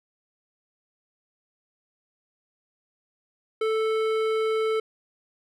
triangle tone with hard clipping, 440 Hz, A4, in tune, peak -24 dBFS, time 3.61-4.8 s, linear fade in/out 5 ms, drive 17 dB, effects none

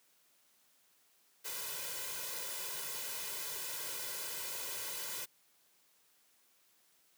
white noise with comb filter, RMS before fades -41 dBFS, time 1.44-5.26 s, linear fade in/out 20 ms, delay 2 ms, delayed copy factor +0.85, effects white hiss -70 dBFS RMS until 7.17 s + high-pass 150 Hz 12 dB/octave

